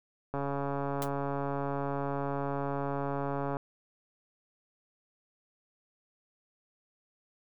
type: click train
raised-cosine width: 1 ms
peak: -20 dBFS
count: 453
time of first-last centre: 0.34-3.569 s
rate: 140 Hz
type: noise with exponential decay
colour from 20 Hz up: white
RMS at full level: -34 dBFS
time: 1.02-1.1 s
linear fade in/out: 1 ms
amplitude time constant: 16 ms
effects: none